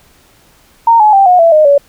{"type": "tone with pitch steps", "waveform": "sine", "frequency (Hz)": [922, 850.4, 784.3, 723.4, 667.2, 615.4, 567.6], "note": ["A#5", "G#5", "G5", "F#5", "E5", "D#5", "C#5"], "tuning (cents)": [-19, 41, 1, -39, 21, -19, 41], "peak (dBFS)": -3, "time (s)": [0.87, 1.78], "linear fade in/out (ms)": 5, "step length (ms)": 130, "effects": ["pink hiss -47 dBFS RMS until 1.88 s"]}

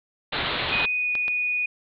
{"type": "low-pass noise", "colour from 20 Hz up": "white", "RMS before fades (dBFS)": -27, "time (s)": [0.32, 0.86], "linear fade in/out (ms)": 10, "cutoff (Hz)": 4100, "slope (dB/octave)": 96}
{"type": "clicks", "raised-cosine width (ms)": 0.3, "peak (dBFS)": -17, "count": 4, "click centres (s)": [0.692, 0.796, 1.153, 1.281]}
{"type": "tone with pitch glide", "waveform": "sine", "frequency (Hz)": [2489, 2470], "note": ["D#7", "D#7"], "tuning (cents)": [0, -13], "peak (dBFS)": -22, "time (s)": [0.72, 1.66], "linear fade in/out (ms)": 5, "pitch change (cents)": -13, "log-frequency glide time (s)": [0.94, 1.12]}
{"effects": []}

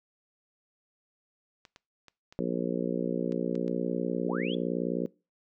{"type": "clicks", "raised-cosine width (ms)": 0.2, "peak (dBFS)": -32, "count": 7, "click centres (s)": [1.652, 1.761, 2.083, 2.325, 3.322, 3.554, 3.68]}
{"type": "harmonic tone", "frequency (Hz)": 59.7, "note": "A#1", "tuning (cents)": 42, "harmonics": [3, 4, 5, 6, 7, 8, 9], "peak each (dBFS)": [-33, -34, -35, -36, -36, -37, -38], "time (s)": [2.39, 5.06], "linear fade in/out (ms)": 0}
{"type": "linear sweep", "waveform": "sine", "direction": "up", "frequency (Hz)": [163.2, 3460], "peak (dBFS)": -36, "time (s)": [4.25, 4.55], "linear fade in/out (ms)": 5}
{"effects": ["noise-tail reverb RT60 0.3 s tail -23 dB re dry"]}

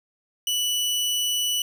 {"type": "tone", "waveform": "sawtooth", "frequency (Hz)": 2960, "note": "F#7", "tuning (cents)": 0, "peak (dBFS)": -19, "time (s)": [0.47, 1.62], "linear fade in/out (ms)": 2, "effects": []}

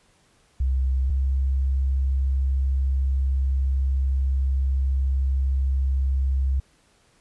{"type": "tone pair in turn", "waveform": "sine", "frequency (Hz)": [65.41, 66.78], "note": ["C2", "C2"], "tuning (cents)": [0, 36], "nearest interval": "unison", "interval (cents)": 36, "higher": "second", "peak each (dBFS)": -19, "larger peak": "neither", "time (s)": [[0.6, 1.1], [1.1, 6.6]], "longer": "second", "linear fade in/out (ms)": 5, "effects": ["pink hiss -61 dBFS RMS until 7.2 s", "resampled to 24000 Hz"]}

